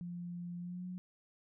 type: tone with pitch glide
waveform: sine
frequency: 174.61 to 181.6 Hz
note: F3 to F#3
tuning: 0 to -32 cents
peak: -40 dBFS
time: 0.01-0.98 s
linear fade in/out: 0 ms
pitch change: +68 cents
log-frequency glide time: 0.59-0.86 s
effects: none